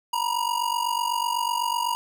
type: ring-modulated tone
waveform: square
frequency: 955 Hz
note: A#5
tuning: 42 cents sharp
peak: -21 dBFS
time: 0.13-1.95 s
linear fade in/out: 0 ms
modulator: 24 Hz
effects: none